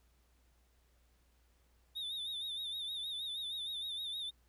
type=tone with vibrato; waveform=triangle; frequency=3638 Hz; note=A#7; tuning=43 cents flat; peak=-37 dBFS; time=1.95-4.31 s; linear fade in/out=20 ms; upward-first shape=sine; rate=6.4 Hz; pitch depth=78 cents each way; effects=added 60 Hz sine -68 dBFS peak until 4.48 s + pink hiss -75 dBFS RMS until 4.48 s